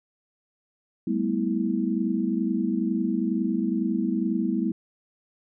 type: tone cluster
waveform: sine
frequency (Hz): 194.2 / 216.4 / 246.2 / 325.4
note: G3 / A3 / B3 / E4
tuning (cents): -16 / -29 / -5 / -22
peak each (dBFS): -28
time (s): 1.07-4.72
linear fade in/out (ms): 5
effects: none